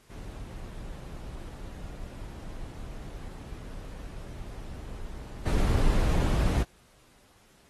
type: noise with level steps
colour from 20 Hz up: brown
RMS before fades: -40 / -24 dBFS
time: 0.09-6.64 s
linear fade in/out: 20 ms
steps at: 5.45 s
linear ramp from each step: 20 ms
effects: pink hiss -61 dBFS RMS until 7.69 s + AAC 32 kbps